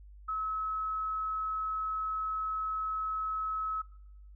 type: tone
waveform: sine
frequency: 1290 Hz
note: E6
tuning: 38 cents flat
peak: -31 dBFS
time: 0.28-3.82 s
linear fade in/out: 10 ms
effects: noise-tail reverb RT60 0.8 s tail -20 dB re dry + added 50 Hz sine -49 dBFS peak until 4.35 s